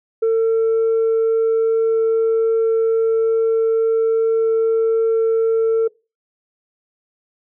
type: tone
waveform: sine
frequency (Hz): 450.2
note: A4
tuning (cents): +40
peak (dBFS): -11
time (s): 0.22-5.88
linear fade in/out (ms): 10
effects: noise-tail reverb RT60 0.3 s tail -24 dB re dry + tanh soft clip ceiling -12 dBFS